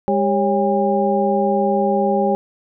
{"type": "tone cluster", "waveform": "sine", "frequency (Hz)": [203.4, 396.6, 554, 806], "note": ["G#3", "G4", "C#5", "G5"], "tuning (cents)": [-36, 20, -1, 48], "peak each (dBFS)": -20, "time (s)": [0.08, 2.35], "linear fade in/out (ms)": 0, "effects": []}